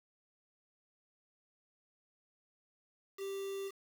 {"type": "tone with quantisation", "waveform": "triangle", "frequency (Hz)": 392, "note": "G4", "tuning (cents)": 0, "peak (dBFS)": -36, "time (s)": [3.17, 3.72], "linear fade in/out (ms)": 50, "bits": 8, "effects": []}